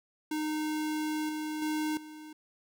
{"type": "tone with level steps", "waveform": "square", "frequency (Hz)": 307.4, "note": "D#4", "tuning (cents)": -21, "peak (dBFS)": [-31, -34, -30, -45], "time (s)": [0.31, 2.33], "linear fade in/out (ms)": 5, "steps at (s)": [1.29, 1.62, 1.97], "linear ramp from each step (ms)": 2, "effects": []}